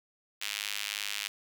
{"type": "tone with high-pass filter", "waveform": "sawtooth", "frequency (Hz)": 102.9, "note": "G#2", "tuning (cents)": -16, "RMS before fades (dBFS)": -36, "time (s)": [0.41, 1.28], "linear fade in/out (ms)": 10, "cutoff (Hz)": 2700, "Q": 1.6, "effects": []}